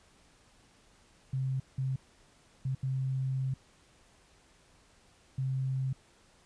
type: tone bursts at uneven times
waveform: sine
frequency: 132.2 Hz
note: C3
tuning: 18 cents sharp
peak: -29 dBFS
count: 5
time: 1.33-1.6 / 1.78-1.96 / 2.65-2.75 / 2.83-3.54 / 5.38-5.93 s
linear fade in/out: 5 ms
effects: pink hiss -63 dBFS RMS until 6.45 s + resampled to 22050 Hz